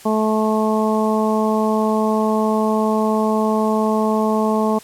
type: harmonic tone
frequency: 217 Hz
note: A3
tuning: 24 cents flat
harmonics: 1 / 2 / 3 / 4 / 5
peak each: -18 / -21 / -23 / -24 / -25 dBFS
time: 0.05-4.79 s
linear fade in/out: 10 ms
effects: white hiss -42 dBFS RMS until 4.83 s + low-pass 12000 Hz 12 dB/octave